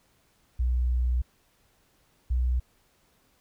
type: tone pair in turn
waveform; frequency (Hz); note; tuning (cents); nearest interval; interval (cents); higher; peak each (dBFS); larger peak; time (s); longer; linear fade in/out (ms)
sine; 61.5 / 62; B1 / B1; -7 / +7; unison; 14; second; -22; neither; 0.59-1.22 / 2.3-2.6; first; 10
effects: pink hiss -66 dBFS RMS until 3.4 s